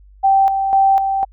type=tone with tremolo; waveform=sine; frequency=779 Hz; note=G5; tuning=11 cents flat; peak=-9 dBFS; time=0.23-1.25 s; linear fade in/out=20 ms; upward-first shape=square; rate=2 Hz; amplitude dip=50%; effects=added 49 Hz sine -42 dBFS peak until 1.32 s